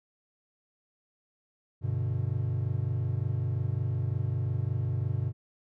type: chord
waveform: triangle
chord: G major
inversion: none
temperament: equal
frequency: 98 / 123.47 / 146.83 Hz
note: G2 / B2 / D3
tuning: 0 / 0 / 0 cents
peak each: -29 / -28 / -34 dBFS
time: 1.81-5.33 s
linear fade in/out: 50 ms
effects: none